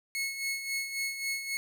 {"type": "tone with tremolo", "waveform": "sawtooth", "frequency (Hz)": 2187, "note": "C#7", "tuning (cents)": -24, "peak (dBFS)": -26, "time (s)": [0.15, 1.57], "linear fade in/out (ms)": 0, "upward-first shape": "sine", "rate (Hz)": 3.7, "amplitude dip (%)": 60, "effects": []}